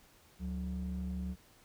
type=ring-modulated tone; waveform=triangle; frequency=127.6 Hz; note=C3; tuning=43 cents flat; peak=-29 dBFS; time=0.39-1.36 s; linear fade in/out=50 ms; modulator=55.8 Hz; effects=tanh soft clip ceiling -29 dBFS + pink hiss -63 dBFS RMS until 1.64 s